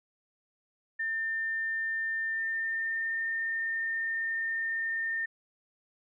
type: tone with pitch glide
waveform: sine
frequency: 1800 to 1814.6 Hz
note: A6 to A#6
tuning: +39 to -47 cents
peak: -29 dBFS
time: 0.99-5.26 s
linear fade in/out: 10 ms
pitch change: +14 cents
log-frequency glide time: 2.25-3.26 s
effects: none